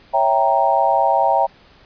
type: chord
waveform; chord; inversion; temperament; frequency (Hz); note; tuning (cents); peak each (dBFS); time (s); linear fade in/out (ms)
sine; C# diminished seventh; none; equal; 554.4 / 659.3 / 784 / 932.3; C#5 / E5 / G5 / Bb5; 0 / 0 / 0 / 0; -21 / -19 / -17 / -18; 0.13-1.47; 20
effects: pink hiss -49 dBFS RMS until 1.85 s + resampled to 11025 Hz